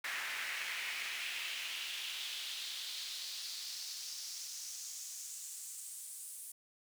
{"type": "noise with high-pass filter sweep", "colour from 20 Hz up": "brown", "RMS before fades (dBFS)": -43, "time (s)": [0.04, 6.52], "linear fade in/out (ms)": 5, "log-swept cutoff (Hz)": [1800, 9600], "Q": 2.6, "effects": []}